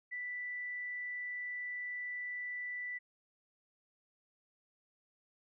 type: tone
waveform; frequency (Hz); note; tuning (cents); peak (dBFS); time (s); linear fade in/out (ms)
sine; 1975.5; B6; 0; -38; 0.11-2.99; 20
effects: none